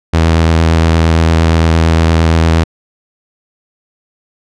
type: tone with vibrato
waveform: sawtooth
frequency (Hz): 81.7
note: E2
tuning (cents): -15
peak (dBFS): -3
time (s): 0.13-2.64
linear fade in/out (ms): 10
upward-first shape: sine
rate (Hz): 8.7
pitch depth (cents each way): 18
effects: low-pass 6000 Hz 12 dB/octave